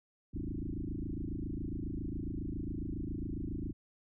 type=tone with frequency modulation; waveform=sine; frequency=118.1 Hz; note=A#2; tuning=23 cents sharp; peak=-35 dBFS; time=0.33-3.73 s; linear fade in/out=20 ms; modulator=27.3 Hz; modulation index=7.7; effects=none